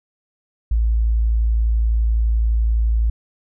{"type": "tone", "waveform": "sine", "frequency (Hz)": 55.9, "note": "A1", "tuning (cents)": 28, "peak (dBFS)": -14, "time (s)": [0.71, 3.1], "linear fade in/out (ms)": 5, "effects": []}